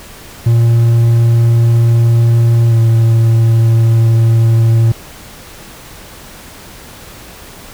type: tone with pitch glide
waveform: triangle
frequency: 116.54 to 114.08 Hz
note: A#2 to A#2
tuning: 0 to -37 cents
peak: -4 dBFS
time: 0.46-4.92 s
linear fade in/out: 5 ms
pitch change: -37 cents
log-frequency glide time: 2.68-2.75 s
effects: pink hiss -34 dBFS RMS until 7.73 s